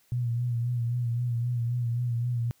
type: tone with vibrato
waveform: sine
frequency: 120 Hz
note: B2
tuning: 49 cents flat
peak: -25 dBFS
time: 0.12-2.51 s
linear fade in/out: 0 ms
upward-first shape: sine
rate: 3.8 Hz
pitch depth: 46 cents each way
effects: white hiss -65 dBFS RMS until 2.6 s